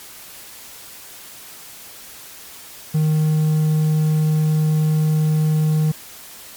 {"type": "tone", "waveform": "triangle", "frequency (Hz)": 155, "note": "D#3", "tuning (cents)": -6, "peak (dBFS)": -12, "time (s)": [2.94, 5.92], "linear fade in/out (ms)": 10, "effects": ["white hiss -39 dBFS RMS until 6.56 s", "MP3 96 kbps"]}